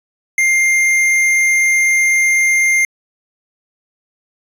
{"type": "tone with tanh clipping", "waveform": "sine", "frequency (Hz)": 2108, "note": "C7", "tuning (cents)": 12, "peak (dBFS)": -12, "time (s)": [0.38, 2.85], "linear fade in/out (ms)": 2, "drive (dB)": 13, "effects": ["resampled to 32000 Hz"]}